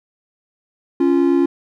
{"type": "tone pair together", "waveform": "triangle", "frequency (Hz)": [277.2, 346], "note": ["C#4", "F4"], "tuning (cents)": [0, -16], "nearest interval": "major third", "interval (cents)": 384, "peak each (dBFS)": -13, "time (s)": [1, 1.46], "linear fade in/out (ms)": 5, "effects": []}